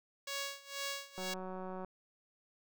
5% pulse tone with tremolo, 557 Hz, C#5, 8 cents sharp, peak -25 dBFS, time 0.27-1.34 s, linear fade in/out 5 ms, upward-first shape sine, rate 2.1 Hz, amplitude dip 90%
click train, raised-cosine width 1 ms, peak -31 dBFS, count 125, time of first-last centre 1.18-1.847 s, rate 186 Hz
effects none

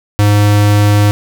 square tone, 103.4 Hz, G#2, 7 cents flat, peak -7 dBFS, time 0.19-1.11 s, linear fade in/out 0 ms, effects 8-bit

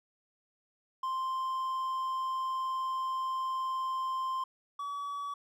triangle tone pair in turn, 1046.5 / 1139.2 Hz, C6 / C#6, 0 / +47 cents, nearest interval minor second, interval 147 cents, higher second, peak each -29 / -33 dBFS, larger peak first, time 1.03-4.44 / 4.79-5.34 s, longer first, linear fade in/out 5 ms, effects none

